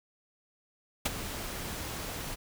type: noise with ADSR envelope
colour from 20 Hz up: pink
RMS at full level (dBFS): -26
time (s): 1.05-2.36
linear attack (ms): 9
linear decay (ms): 24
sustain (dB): -12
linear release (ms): 26
effects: none